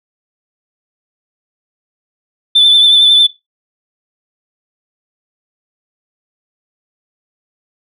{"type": "tone with vibrato", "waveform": "sine", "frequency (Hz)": 3520, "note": "A7", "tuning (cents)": 0, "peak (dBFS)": -3, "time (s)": [2.55, 3.27], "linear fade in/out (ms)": 10, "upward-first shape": "sine", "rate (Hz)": 11, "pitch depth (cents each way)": 28, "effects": ["noise-tail reverb RT60 0.2 s tail -17 dB re dry", "tanh soft clip ceiling -1 dBFS"]}